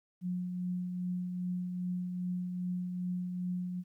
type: tone with tremolo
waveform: sine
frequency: 180 Hz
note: F#3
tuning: 47 cents flat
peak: -31 dBFS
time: 0.21-3.84 s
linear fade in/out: 50 ms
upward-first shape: triangle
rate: 2.5 Hz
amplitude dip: 40%
effects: 12-bit